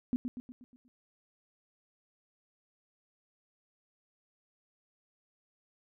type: tone with echo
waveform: sine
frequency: 248 Hz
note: B3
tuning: 7 cents sharp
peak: -26 dBFS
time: 0.13-0.16 s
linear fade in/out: 0 ms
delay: 120 ms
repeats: 6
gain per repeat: -6 dB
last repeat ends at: 0.88 s
effects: none

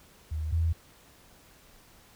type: tone pair in turn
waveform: sine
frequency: 77.78 / 82.23 Hz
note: D#2 / E2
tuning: 0 / -4 cents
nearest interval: minor second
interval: 96 cents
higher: second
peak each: -29 / -23 dBFS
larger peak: second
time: 0.31-0.52 / 0.52-0.73 s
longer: neither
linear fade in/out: 10 ms
effects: pink hiss -57 dBFS RMS until 2.15 s

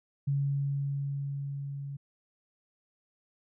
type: tone with level ramp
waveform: sine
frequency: 140.1 Hz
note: C#3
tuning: 19 cents sharp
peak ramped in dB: -25 to -36 dBFS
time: 0.27-1.97 s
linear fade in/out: 10 ms
effects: none

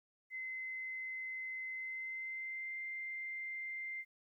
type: tone with pitch glide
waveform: sine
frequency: 2054 to 2091 Hz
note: C7 to C7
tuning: -33 to -2 cents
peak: -40 dBFS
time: 0.3-4.05 s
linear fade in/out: 50 ms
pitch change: +31 cents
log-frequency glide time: 1.72-2.79 s
effects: 13-bit

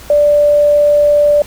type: tone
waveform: sine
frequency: 587 Hz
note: D5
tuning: 1 cent flat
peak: -6 dBFS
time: 0.1-1.42 s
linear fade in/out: 2 ms
effects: added 60 Hz sine -36 dBFS peak until 1.46 s + pink hiss -35 dBFS RMS until 1.46 s

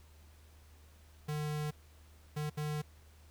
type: tone bursts at uneven times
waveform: square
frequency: 150.4 Hz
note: D3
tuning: 42 cents sharp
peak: -35 dBFS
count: 3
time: 1.28-1.71 / 2.36-2.5 / 2.57-2.82 s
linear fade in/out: 10 ms
effects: added 76 Hz sine -57 dBFS peak until 3.3 s + pink hiss -65 dBFS RMS until 3.3 s

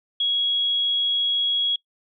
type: tone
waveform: sine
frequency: 3322 Hz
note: G#7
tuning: in tune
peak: -19 dBFS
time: 0.2-1.76 s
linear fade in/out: 5 ms
effects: noise-tail reverb RT60 0.1 s tail -23 dB re dry

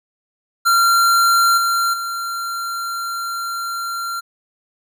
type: tone with level steps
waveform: square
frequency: 1375 Hz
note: F6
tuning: 27 cents flat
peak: -12 / -16 / -23 dBFS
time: 0.65-4.21 s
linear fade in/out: 20 ms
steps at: 1.57 / 1.93 s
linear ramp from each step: 10 ms
effects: none

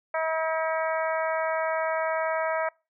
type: harmonic tone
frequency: 320.7 Hz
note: E4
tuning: 48 cents flat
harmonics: 2 / 3 / 4 / 5 / 6 / 7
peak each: -27 / -31 / -33 / -35 / -37 / -38 dBFS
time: 0.14-2.69 s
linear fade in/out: 5 ms
effects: noise-tail reverb RT60 0.3 s tail -25 dB re dry

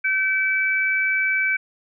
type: tone pair together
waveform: sine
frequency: 1539 / 2300 Hz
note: G6 / D7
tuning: -32 / -37 cents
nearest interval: perfect fifth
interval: 695 cents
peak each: -22 / -20 dBFS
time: 0.04-1.57 s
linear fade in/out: 10 ms
effects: none

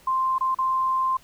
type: tone with dropouts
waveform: sine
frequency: 1046.5 Hz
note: C6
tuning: in tune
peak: -20 dBFS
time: 0.07-1.17 s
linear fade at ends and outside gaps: 5 ms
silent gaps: 0.383-0.408 / 0.547-0.586 s
effects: pink hiss -54 dBFS RMS until 1.23 s

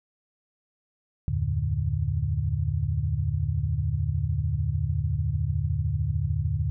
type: tone cluster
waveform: sine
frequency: 77.4 / 90.9 / 110.8 / 145.6 Hz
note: D#2 / F#2 / A2 / D3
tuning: -9 / -30 / +13 / -15 cents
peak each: -29 dBFS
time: 1.28-6.7 s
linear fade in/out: 0 ms
effects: none

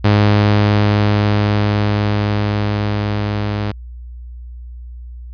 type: tone with level ramp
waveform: sawtooth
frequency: 103.83 Hz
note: G#2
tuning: in tune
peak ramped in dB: -5 to -14 dBFS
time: 0.04-3.72 s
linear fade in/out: 10 ms
effects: added 60 Hz sine -29 dBFS peak until 5.33 s + resampled to 11025 Hz

